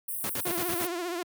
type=high-pass noise; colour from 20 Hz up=white; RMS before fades=-34 dBFS; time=0.08-0.87 s; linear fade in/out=5 ms; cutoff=8500 Hz; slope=96 dB/octave
type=noise bursts; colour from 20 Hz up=pink; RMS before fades=-34 dBFS; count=6; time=0.24-0.853 s; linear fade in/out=0 ms; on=53 ms; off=59 ms
type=tone with vibrato; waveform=sawtooth; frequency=349.2 Hz; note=F4; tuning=in tune; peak=-27 dBFS; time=0.45-1.23 s; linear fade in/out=5 ms; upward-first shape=triangle; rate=15 Hz; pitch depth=96 cents each way
effects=high-pass 100 Hz 12 dB/octave